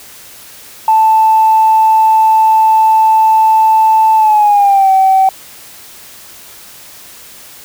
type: tone with pitch glide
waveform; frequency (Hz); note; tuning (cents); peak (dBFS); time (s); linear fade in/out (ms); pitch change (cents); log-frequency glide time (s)
sine; 880 to 766.1; A5 to G5; 0 to -40; -4; 0.88-5.29; 2; -240; 4.16-4.91
effects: tanh soft clip ceiling 0 dBFS + white hiss -35 dBFS RMS until 7.64 s